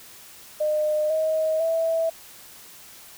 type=tone with pitch steps; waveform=sine; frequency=609 / 631.6 / 655 Hz; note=D#5 / D#5 / E5; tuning=-37 / +26 / -11 cents; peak=-20 dBFS; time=0.6-2.1 s; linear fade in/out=10 ms; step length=500 ms; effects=white hiss -46 dBFS RMS until 3.17 s